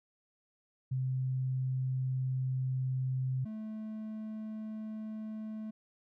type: tone pair in turn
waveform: sine / triangle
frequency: 129.9 / 217.1 Hz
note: C3 / A3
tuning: -12 / -23 cents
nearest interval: major sixth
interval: 889 cents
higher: second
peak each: -30 / -36 dBFS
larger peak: first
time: 0.91-3.45 / 3.45-5.71 s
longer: first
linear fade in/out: 10 ms
effects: none